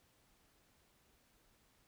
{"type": "silence", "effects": ["pink hiss -72 dBFS RMS until 1.87 s"]}